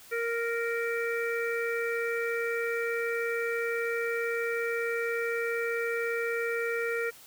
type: harmonic tone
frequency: 465.3 Hz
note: A#4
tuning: 3 cents flat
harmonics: 1 / 3 / 4 / 5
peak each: -30 / -35 / -36 / -37 dBFS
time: 0.11-7.11 s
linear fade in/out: 20 ms
effects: white hiss -52 dBFS RMS until 7.26 s